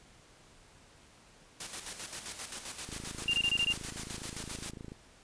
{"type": "noise with tremolo", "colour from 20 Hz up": "white", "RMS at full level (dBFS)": -39, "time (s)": [1.6, 4.71], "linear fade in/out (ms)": 5, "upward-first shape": "square", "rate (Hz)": 7.6, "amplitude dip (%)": 55}
{"type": "click train", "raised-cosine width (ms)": 3, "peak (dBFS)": -31, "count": 56, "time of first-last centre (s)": [2.89, 4.92], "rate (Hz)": 27.1}
{"type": "tone bursts", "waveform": "sine", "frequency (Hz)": 2794, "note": "F7", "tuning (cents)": 0, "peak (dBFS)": -26, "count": 6, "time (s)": [3.28, 3.725], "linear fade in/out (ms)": 2, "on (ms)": 55, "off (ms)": 23}
{"effects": ["pink hiss -59 dBFS RMS until 5.23 s", "resampled to 22050 Hz"]}